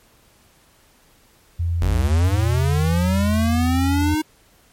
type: tone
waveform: sine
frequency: 85 Hz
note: F2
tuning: 46 cents flat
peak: -18 dBFS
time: 1.59-4.15 s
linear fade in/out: 10 ms
type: linear sweep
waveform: square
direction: up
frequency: 41.2 to 313.7 Hz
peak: -19 dBFS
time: 1.81-4.22 s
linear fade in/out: 10 ms
effects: pink hiss -55 dBFS RMS until 4.72 s + MP3 64 kbps